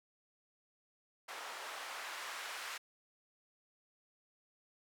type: noise with band-pass filter sweep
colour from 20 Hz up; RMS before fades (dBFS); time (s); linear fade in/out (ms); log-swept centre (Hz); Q
white; -45; 1.28-2.78; 10; 890 to 1600; 0.88
effects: high-pass 400 Hz 12 dB/octave